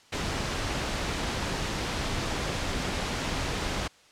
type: noise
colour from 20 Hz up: pink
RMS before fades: -30 dBFS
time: 0.12-3.88 s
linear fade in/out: 10 ms
effects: white hiss -57 dBFS RMS until 4.11 s + low-pass 6000 Hz 12 dB/octave